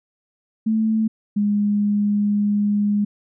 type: tone pair in turn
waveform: sine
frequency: 220 / 206 Hz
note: A3 / G#3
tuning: 0 / -14 cents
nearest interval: minor second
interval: 114 cents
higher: first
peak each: -16 dBFS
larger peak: neither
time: 0.66-1.08 / 1.36-3.05 s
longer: second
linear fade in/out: 10 ms
effects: none